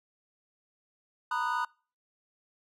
triangle chord, B major seventh, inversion third, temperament just, 926 / 987.8 / 1234.7 / 1481.6 Hz, A#5 / B5 / D#6 / F#6, -12 / 0 / -14 / +2 cents, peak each -33 / -31 / -32 / -33 dBFS, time 1.31-1.65 s, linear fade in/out 5 ms, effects noise-tail reverb RT60 0.4 s tail -26 dB re dry

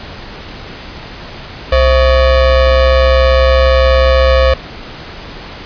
square ring-modulated tone, 296.4 Hz, D4, 16 cents sharp, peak -4 dBFS, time 1.72-4.54 s, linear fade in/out 5 ms, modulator 232 Hz, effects pink hiss -29 dBFS RMS until 5.65 s + resampled to 11025 Hz

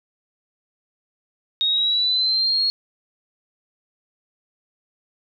sine linear sweep, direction up, 3729 to 4320 Hz, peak -17 dBFS, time 1.61-2.7 s, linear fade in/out 0 ms, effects none

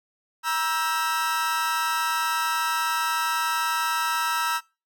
40% pulse chord, E diminished, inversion second, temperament just, 949.3 / 1318.5 / 1582.2 Hz, Bb5 / E6 / G6, +31 / 0 / +16 cents, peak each -26 / -25 / -30 dBFS, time 0.43-4.61 s, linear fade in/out 50 ms, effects noise-tail reverb RT60 0.3 s tail -24 dB re dry

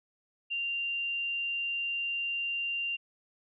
sine tone, 2780 Hz, F7, 9 cents flat, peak -30 dBFS, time 0.5-2.97 s, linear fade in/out 20 ms, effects none

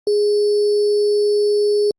sine tone with sample-and-hold, 414.1 Hz, G#4, 5 cents flat, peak -13 dBFS, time 0.07-1.91 s, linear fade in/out 2 ms, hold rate 4900 Hz, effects low-pass 8000 Hz 12 dB/octave + Opus 24 kbps

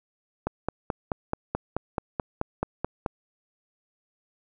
click train, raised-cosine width 1 ms, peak -12 dBFS, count 13, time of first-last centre 0.47-3.062 s, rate 4.63 Hz, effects none

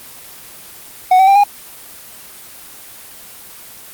triangle tone with pitch steps, 740 / 764.3 / 789.5 / 815.4 Hz, F#5 / G5 / G5 / G#5, 0 / -44 / +12 / -32 cents, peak -4 dBFS, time 1.11-1.438 s, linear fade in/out 5 ms, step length 82 ms, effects white hiss -36 dBFS RMS until 3.93 s + Opus 24 kbps

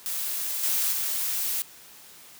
blue noise with level steps, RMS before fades -30 / -25 / -28 dBFS, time 0.06-1.62 s, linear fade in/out 0 ms, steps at 0.63 / 0.92 s, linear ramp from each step 5 ms, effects white hiss -49 dBFS RMS until 2.39 s + high-pass 80 Hz 12 dB/octave

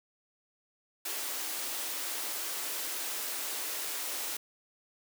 white high-pass noise, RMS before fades -36 dBFS, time 1.05-4.37 s, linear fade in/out 5 ms, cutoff 270 Hz, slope 48 dB/octave, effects none

